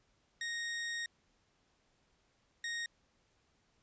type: tone bursts at uneven times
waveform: sawtooth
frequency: 1864.7 Hz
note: A#6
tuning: in tune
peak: -33 dBFS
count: 2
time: 0.41-1.06 / 2.64-2.86 s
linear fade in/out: 2 ms
effects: pink hiss -74 dBFS RMS until 3.82 s + resampled to 16000 Hz